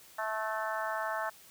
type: harmonic tone with a mistuned harmonic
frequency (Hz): 218.1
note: A3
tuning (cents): -15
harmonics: 3 / 4 / 5 / 6 / 7 / 8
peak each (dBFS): -37 / -38 / -39 / -40 / -40 / -41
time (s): 0.18-1.3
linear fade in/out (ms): 10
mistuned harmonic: 8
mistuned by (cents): +23
effects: white hiss -56 dBFS RMS until 1.5 s